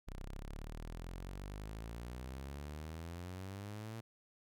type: exponential sweep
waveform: sawtooth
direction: up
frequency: 30.87 to 114.6 Hz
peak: -40 dBFS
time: 0.07-4.01 s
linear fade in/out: 10 ms
effects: none